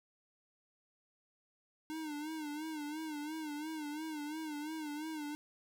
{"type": "tone with vibrato", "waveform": "square", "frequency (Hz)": 305.5, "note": "D#4", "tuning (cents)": -32, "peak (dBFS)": -40, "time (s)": [1.9, 5.35], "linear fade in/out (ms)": 0, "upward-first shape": "sine", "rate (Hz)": 2.9, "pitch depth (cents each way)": 79, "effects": []}